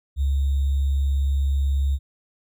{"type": "tone with sample-and-hold", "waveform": "sine", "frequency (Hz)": 69.1, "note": "C#2", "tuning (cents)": -5, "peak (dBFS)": -18, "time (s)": [0.16, 1.99], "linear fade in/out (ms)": 50, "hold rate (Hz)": 3675, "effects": []}